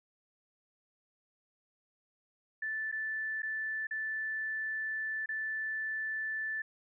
sine tone with dropouts, 1756 Hz, A6, 4 cents flat, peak -33 dBFS, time 2.62-6.62 s, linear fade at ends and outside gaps 5 ms, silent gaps 2.916-2.924 / 3.421-3.43 / 3.87-3.909 / 5.26-5.289 s, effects none

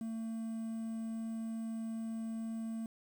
triangle tone with quantisation, 224.8 Hz, A3, 37 cents sharp, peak -35 dBFS, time 0.01-2.86 s, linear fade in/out 2 ms, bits 10, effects none

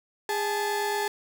30% pulse tone pair together, 409.9 / 868.5 Hz, G#4 / A5, -23 / -23 cents, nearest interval octave + minor second, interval 1300 cents, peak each -26 dBFS, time 0.29-1.08 s, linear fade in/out 2 ms, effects none

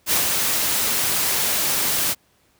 white noise with ADSR envelope, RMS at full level -18 dBFS, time 0.06-2.15 s, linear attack 60 ms, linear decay 130 ms, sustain -3 dB, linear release 36 ms, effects pink hiss -61 dBFS RMS until 2.59 s + high-pass 60 Hz 12 dB/octave

